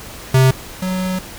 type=tone pair in turn; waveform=square; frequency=131.1 / 185.4 Hz; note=C3 / F#3; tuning=+4 / +4 cents; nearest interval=tritone; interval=600 cents; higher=second; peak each=-9 / -19 dBFS; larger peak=first; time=0.34-0.51 / 0.82-1.19 s; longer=second; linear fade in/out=5 ms; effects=pink hiss -34 dBFS RMS until 1.38 s